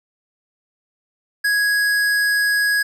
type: tone with tanh clipping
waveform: sine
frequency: 1662 Hz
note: G#6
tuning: 1 cent sharp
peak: -17 dBFS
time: 1.44-2.83 s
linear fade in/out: 10 ms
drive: 18 dB
effects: none